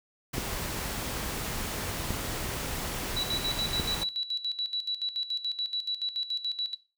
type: noise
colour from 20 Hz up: pink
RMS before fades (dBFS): -34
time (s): 0.33-4.04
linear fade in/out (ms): 10
type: clicks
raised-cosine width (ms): 3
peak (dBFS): -18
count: 3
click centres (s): 0.382 / 2.106 / 3.798
type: tone with tremolo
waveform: sine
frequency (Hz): 3933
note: B7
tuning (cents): -8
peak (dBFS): -28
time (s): 3.16-6.75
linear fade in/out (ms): 10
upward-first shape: square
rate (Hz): 7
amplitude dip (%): 80
effects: noise-tail reverb RT60 0.3 s tail -17 dB re dry